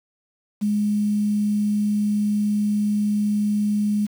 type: tone with quantisation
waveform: sine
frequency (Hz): 208.2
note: G#3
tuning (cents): +5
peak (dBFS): -18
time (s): 0.61-4.07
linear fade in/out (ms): 20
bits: 7
effects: none